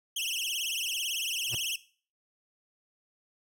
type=tone with vibrato; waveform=sawtooth; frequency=2940 Hz; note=F#7; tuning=12 cents flat; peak=-27 dBFS; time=0.16-1.76 s; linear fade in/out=5 ms; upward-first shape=triangle; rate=18 Hz; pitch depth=230 cents each way
type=tone with exponential growth; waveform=45% pulse; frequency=119.3 Hz; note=A#2; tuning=41 cents sharp; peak=-32 dBFS; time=1.47-1.55 s; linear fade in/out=5 ms; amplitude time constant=16 ms
effects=noise-tail reverb RT60 0.4 s tail -17 dB re dry